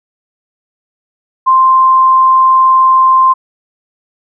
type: tone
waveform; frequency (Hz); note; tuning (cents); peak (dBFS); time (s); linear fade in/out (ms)
sine; 1046.5; C6; 0; -4; 1.46-3.34; 20
effects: none